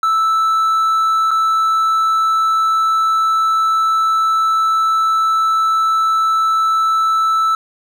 triangle tone with dropouts, 1317 Hz, E6, 2 cents flat, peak -10 dBFS, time 0.03-7.55 s, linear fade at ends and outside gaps 2 ms, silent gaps 1.308-1.313 s, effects none

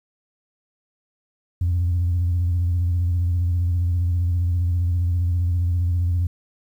sine tone with vibrato, 87.31 Hz, F2, in tune, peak -16 dBFS, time 1.61-6.27 s, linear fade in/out 5 ms, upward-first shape sine, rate 15 Hz, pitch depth 53 cents each way, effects tanh soft clip ceiling -15 dBFS + 9-bit

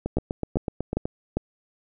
two click trains, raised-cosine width 2 ms, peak -10 / -13 dBFS, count 4 / 9, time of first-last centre 0.17-1.37 / 0.06-1.055 s, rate 2.5 / 8.04 Hz, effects none

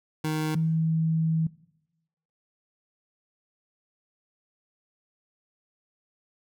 25% pulse / sine tone pair in turn, 155.56 / 161.1 Hz, D#3 / E3, 0 / -39 cents, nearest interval minor second, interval 61 cents, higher second, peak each -22 dBFS, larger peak neither, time 0.24-0.55 / 0.55-1.47 s, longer second, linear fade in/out 5 ms, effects noise-tail reverb RT60 0.9 s tail -20 dB re dry

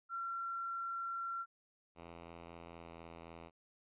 sine tone, 1364 Hz, F6, 41 cents flat, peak -38 dBFS, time 0.09-1.46 s, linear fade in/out 50 ms
5% pulse tone with pitch glide, 84.5 to 83.53 Hz, E2 to E2, +43 to +23 cents, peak -39 dBFS, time 1.95-3.51 s, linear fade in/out 50 ms, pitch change -20 cents, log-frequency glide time 2.71-2.94 s
effects resampled to 8000 Hz

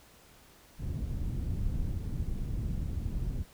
pink low-pass noise, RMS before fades -33 dBFS, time 0.78-3.45 s, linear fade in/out 50 ms, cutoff 150 Hz, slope 12 dB/octave, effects pink hiss -58 dBFS RMS until 3.53 s

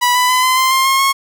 sawtooth tone with pitch steps, 981 / 995.8 / 1010.9 / 1026.2 / 1041.7 / 1057.5 / 1073.5 / 1089.7 Hz, B5 / B5 / B5 / C6 / C6 / C6 / C6 / C#6, -12 / +14 / +40 / -34 / -8 / +18 / +44 / -30 cents, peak -7 dBFS, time 0.01-1.13 s, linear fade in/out 20 ms, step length 140 ms, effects none

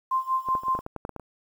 sine tone with tremolo, 1046.5 Hz, C6, in tune, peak -20 dBFS, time 0.11-0.81 s, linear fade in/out 5 ms, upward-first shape sine, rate 5.4 Hz, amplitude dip 90%
clicks, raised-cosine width 1 ms, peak -23 / -19 / -28 / -26 / -20 / -18 / -20 / -19 / -18 / -23 / -21 / -27 dBFS, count 12, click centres 0.487 / 0.552 / 0.635 / 0.683 / 0.751 / 0.79 / 0.864 / 0.963 / 1.051 / 1.093 / 1.163 / 1.197 s
effects 9-bit

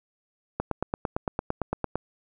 click train, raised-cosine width 1 ms, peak -12 dBFS, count 13, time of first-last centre 0.6-1.956 s, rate 8.85 Hz, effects none

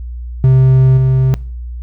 triangle tone with level steps, 130.81 Hz, C3, in tune, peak -3 / -6 dBFS, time 0.44-1.34 s, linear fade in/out 0 ms, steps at 0.97 s, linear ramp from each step 5 ms, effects noise-tail reverb RT60 0.5 s tail -22 dB re dry + added 60 Hz sine -22 dBFS peak until 1.82 s

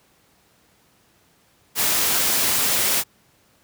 white noise, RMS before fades -20 dBFS, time 1.75-3.04 s, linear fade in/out 50 ms, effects pink hiss -59 dBFS RMS until 3.63 s + high-pass 80 Hz 12 dB/octave

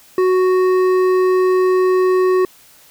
sine tone with hard clipping, 370 Hz, F#4, in tune, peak -13 dBFS, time 0.18-2.45 s, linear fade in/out 2 ms, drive 9 dB, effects white hiss -47 dBFS RMS until 2.9 s

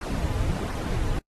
brown noise with flanger, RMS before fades -27 dBFS, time 0.01-1.19 s, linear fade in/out 5 ms, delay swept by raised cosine 0.27 to 5.57 ms, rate 1.4 Hz, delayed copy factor -0.6, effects noise-tail reverb RT60 0.1 s tail -26 dB re dry + AAC 32 kbps

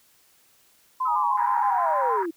sine tone with vibrato, 987.8 Hz, B5, in tune, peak -22 dBFS, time 1-2.23 s, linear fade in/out 10 ms, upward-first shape square, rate 6.4 Hz, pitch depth 65 cents each way
sine linear sweep, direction down, 1298 to 311.6 Hz, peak -26 dBFS, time 1.05-2.31 s, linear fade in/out 10 ms
sine tone with pitch glide, 839 to 798.8 Hz, G#5 to G5, +17 to +32 cents, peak -27 dBFS, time 1.06-2.18 s, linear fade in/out 50 ms, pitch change -85 cents, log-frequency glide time 1.27-1.86 s
white band-pass noise, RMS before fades -37 dBFS, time 1.37-2.26 s, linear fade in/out 5 ms, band 1000 to 1700 Hz, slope 48 dB/octave
effects white hiss -60 dBFS RMS until 2.36 s

